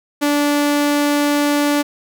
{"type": "tone", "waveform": "sawtooth", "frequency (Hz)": 290.8, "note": "D4", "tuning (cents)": -17, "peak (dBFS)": -10, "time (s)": [0.21, 1.83], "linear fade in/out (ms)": 20, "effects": []}